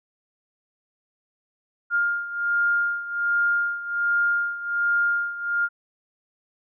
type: beating tone pair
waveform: sine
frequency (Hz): 1407 / 1408.3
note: F6 / F6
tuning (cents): +12 / +14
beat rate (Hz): 1.3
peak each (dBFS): -22 / -26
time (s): 1.9-5.69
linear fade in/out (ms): 50
effects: none